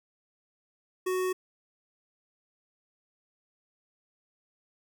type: tone with notch filter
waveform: square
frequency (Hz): 370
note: F#4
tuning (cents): 0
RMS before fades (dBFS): -29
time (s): 1.06-1.33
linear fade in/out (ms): 10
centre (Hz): 4100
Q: 1.7
effects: none